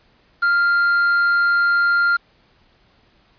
triangle tone with quantisation, 1396.9 Hz, F6, in tune, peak -12 dBFS, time 0.42-2.17 s, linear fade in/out 10 ms, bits 6, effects pink hiss -57 dBFS RMS until 3.38 s + resampled to 11025 Hz

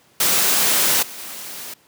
white noise with level steps, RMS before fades -17 / -35 / -33 dBFS, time 0.2-1.74 s, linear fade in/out 5 ms, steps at 1.02 / 1.18 s, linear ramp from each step 10 ms, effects pink hiss -55 dBFS RMS until 1.87 s + high-pass 150 Hz 12 dB/octave

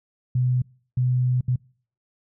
sine tone bursts at uneven times, 125.8 Hz, B2, 32 cents sharp, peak -18 dBFS, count 3, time 0.35-0.62 / 0.97-1.41 / 1.48-1.56 s, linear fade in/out 5 ms, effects noise-tail reverb RT60 0.5 s tail -26 dB re dry

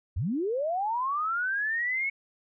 sine linear sweep, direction up, 65.41 to 2217 Hz, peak -26 dBFS, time 0.16-2.1 s, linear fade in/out 10 ms, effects none

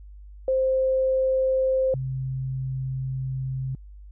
sine tone pair in turn, 524 / 131.68 Hz, C5 / C3, +2 / +11 cents, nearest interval 2 octaves, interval 2391 cents, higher first, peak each -19 / -26 dBFS, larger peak first, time 0.48-1.94 / 1.94-3.75 s, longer second, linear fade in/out 2 ms, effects added 50 Hz sine -41 dBFS peak until 4.11 s

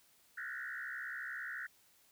sine tone with frequency modulation, 1661.2 Hz, G#6, in tune, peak -40 dBFS, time 0.37-1.67 s, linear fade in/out 10 ms, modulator 65.7 Hz, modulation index 3.8, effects white hiss -68 dBFS RMS until 2.11 s

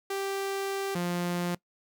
sawtooth tone pair in turn, 392 / 175.58 Hz, G4 / F3, 0 / +10 cents, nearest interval octave + major second, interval 1390 cents, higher first, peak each -26 / -24 dBFS, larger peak second, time 0.1-0.95 / 0.95-1.55 s, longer first, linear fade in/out 5 ms, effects noise-tail reverb RT60 0.1 s tail -21 dB re dry

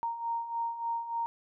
sine beating tone pair, 926 / 929.4 Hz, A#5 / A#5, -12 / -5 cents, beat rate 3.4 Hz, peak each -38 / -32 dBFS, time 0.03-1.26 s, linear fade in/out 0 ms, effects none

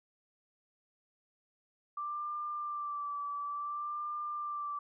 sine tone with vibrato, 1174.7 Hz, D6, in tune, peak -35 dBFS, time 1.97-4.79 s, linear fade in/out 5 ms, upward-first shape sine, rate 0.57 Hz, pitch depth 31 cents each way, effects none

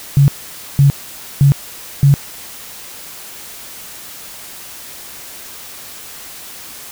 sine tone bursts, 140 Hz, C#3, 18 cents sharp, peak -5 dBFS, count 4, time 0.17-2.14 s, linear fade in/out 0 ms, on 110 ms, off 510 ms, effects white hiss -33 dBFS RMS until 6.91 s

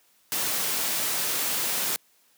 white noise, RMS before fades -27 dBFS, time 0.32-1.96 s, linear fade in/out 0 ms, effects white hiss -63 dBFS RMS until 2.37 s + high-pass 150 Hz 12 dB/octave

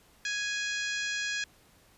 harmonic tone with a mistuned harmonic, 830.6 Hz, G#5, in tune, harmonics 2 / 3 / 4 / 5 / 6 / 7 / 8 / 9, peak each -33 / -37 / -39 / -41 / -43 / -44 / -45 / -46 dBFS, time 0.25-1.44 s, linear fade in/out 2 ms, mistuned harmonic 9, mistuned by -51 cents, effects pink hiss -61 dBFS RMS until 1.97 s + resampled to 32000 Hz

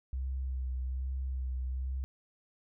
sine tone with vibrato, 64.7 Hz, C2, 19 cents flat, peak -32 dBFS, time 0.13-2.04 s, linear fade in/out 0 ms, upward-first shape sine, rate 1.2 Hz, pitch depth 28 cents each way, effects none

